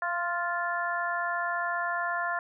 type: harmonic tone with a mistuned harmonic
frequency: 349.2 Hz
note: F4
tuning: in tune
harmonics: 2 / 3 / 4 / 5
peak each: -33 / -33 / -33 / -33 dBFS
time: 0.02-2.39 s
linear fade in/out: 2 ms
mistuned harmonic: 2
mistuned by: -20 cents
effects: none